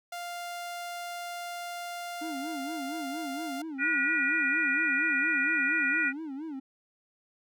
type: tone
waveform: sawtooth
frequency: 698.5 Hz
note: F5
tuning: in tune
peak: -32 dBFS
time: 0.12-3.62 s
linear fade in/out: 5 ms
type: tone with vibrato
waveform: triangle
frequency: 293.7 Hz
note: D4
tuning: in tune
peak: -33 dBFS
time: 2.21-6.6 s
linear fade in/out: 10 ms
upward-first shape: sine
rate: 4.3 Hz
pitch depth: 180 cents each way
type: harmonic tone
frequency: 483.2 Hz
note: B4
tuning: 38 cents flat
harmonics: 3 / 4 / 5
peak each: -28 / -29 / -30 dBFS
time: 3.78-6.13 s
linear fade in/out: 50 ms
effects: none